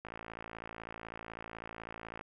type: click train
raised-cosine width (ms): 0.5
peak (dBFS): -28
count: 122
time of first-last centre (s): 0.05-2.211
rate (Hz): 56
effects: none